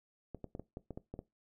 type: clicks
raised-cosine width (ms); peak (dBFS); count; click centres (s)
2; -29; 9; 0.347 / 0.443 / 0.551 / 0.596 / 0.771 / 0.907 / 0.975 / 1.14 / 1.191
effects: noise-tail reverb RT60 0.2 s tail -19 dB re dry